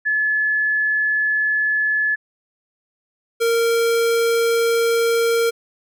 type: tone pair in turn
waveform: sine / square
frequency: 1718 / 462.5 Hz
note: A6 / A#4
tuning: -42 / -14 cents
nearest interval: octave + major seventh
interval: 2272 cents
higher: first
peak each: -16 dBFS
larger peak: neither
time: 0.05-2.16 / 3.4-5.51 s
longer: neither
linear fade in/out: 20 ms
effects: none